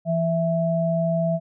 sine tone pair together, 167.08 / 659.3 Hz, E3 / E5, +24 / 0 cents, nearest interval 2 octaves, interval 2376 cents, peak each -22 dBFS, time 0.05-1.4 s, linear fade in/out 50 ms, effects none

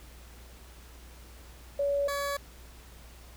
sine / 20% pulse tone pair in turn, 566 / 566 Hz, C#5 / C#5, +36 / +36 cents, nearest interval unison, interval 0 cents, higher neither, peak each -25 dBFS, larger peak neither, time 1.79-2.08 / 2.08-2.37 s, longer neither, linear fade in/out 5 ms, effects added 60 Hz sine -49 dBFS peak until 3.36 s + pink hiss -54 dBFS RMS until 3.36 s

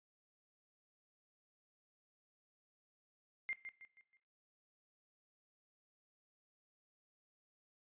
sine tone with echo, 2100 Hz, C7, 6 cents sharp, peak -37 dBFS, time 3.49-3.53 s, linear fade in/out 0 ms, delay 160 ms, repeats 4, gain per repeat -8 dB, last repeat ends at 4.17 s, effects noise-tail reverb RT60 0.5 s tail -17 dB re dry + resampled to 8000 Hz

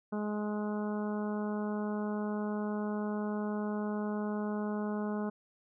harmonic tone, 209.7 Hz, G#3, 17 cents sharp, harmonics 1 / 2 / 3 / 4 / 5 / 6 / 7, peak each -33 / -39 / -43 / -45 / -47 / -49 / -50 dBFS, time 0.12-5.3 s, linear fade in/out 10 ms, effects none

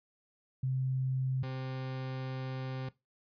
sine / 40% pulse tone pair in turn, 130.81 / 130.81 Hz, C3 / C3, 0 / 0 cents, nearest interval unison, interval 0 cents, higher neither, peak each -29 / -35 dBFS, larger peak first, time 0.63-1.43 / 1.43-2.89 s, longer second, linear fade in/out 5 ms, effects noise-tail reverb RT60 0.2 s tail -18 dB re dry + resampled to 11025 Hz

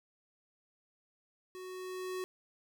square tone with level ramp, 370 Hz, F#4, in tune, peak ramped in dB -45 to -36 dBFS, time 1.55-2.24 s, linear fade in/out 0 ms, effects none

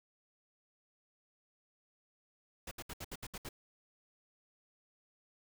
pink noise bursts, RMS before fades -44 dBFS, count 8, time 2.67-3.49 s, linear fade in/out 5 ms, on 43 ms, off 68 ms, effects none

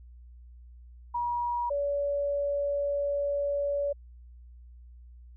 sine tone pair in turn, 959 / 570.2 Hz, A#5 / C#5, +49 / +49 cents, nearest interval major sixth, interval 900 cents, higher first, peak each -27 / -26 dBFS, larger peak second, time 1.14-1.7 / 1.7-3.93 s, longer second, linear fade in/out 10 ms, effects added 60 Hz sine -47 dBFS peak until 5.36 s

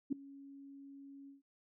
sine tone with ADSR envelope, 277.2 Hz, C#4, in tune, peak -28 dBFS, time 0.1-1.42 s, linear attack 25 ms, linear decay 4 ms, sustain -22 dB, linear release 140 ms, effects noise-tail reverb RT60 0.2 s tail -21 dB re dry

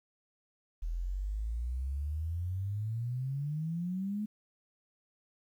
sine exponential sweep, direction up, 40 to 215.3 Hz, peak -32 dBFS, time 0.82-4.26 s, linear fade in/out 10 ms, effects 11-bit

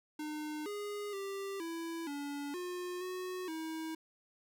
square tone with pitch steps, 303.7 / 412.1 / 393.4 / 331.9 / 285.8 / 358.4 / 367.1 / 320 Hz, D#4 / G#4 / G4 / E4 / D4 / F4 / F#4 / D#4, -42 / -13 / +6 / +12 / -47 / +45 / -14 / +49 cents, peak -39 dBFS, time 0.19-3.95 s, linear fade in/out 5 ms, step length 470 ms, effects none

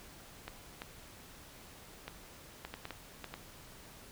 clicks, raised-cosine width 0.3 ms, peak -25 dBFS, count 9, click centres 0.48 / 0.819 / 2.08 / 2.65 / 2.74 / 2.854 / 2.907 / 3.243 / 3.34 s, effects pink hiss -54 dBFS RMS until 4.11 s

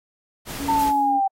pink noise, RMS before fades -33 dBFS, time 0.45-0.93 s, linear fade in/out 50 ms
sine tone, 280.3 Hz, C#4, 19 cents sharp, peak -26 dBFS, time 0.57-1.21 s, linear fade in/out 50 ms
sine exponential sweep, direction down, 905 to 775 Hz, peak -17 dBFS, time 0.68-1.28 s, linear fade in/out 10 ms
blue noise with exponential decay, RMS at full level -32 dBFS, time 0.79-1.25 s, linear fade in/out 5 ms, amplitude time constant 100 ms
effects AAC 48 kbps

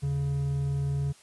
triangle tone pair together, 78.95 / 140 Hz, D#2 / C#3, +26 / +18 cents, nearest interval minor seventh, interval 992 cents, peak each -34 / -24 dBFS, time 0.02-1.13 s, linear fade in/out 20 ms, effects white hiss -56 dBFS RMS until 1.22 s + resampled to 24000 Hz

